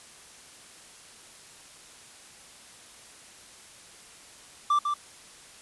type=tone with echo; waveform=triangle; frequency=1174.7 Hz; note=D6; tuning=in tune; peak=-18 dBFS; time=4.7-4.79 s; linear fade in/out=5 ms; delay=150 ms; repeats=1; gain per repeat=-5 dB; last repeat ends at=4.94 s; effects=white hiss -50 dBFS RMS until 5.61 s + resampled to 24000 Hz